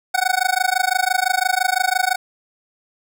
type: tone with amplitude modulation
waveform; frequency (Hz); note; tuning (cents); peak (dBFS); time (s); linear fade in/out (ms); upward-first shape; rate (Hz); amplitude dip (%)
25% pulse; 744; F#5; +9; -9; 0.14-2.16; 10; sine; 25.9; 100
effects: none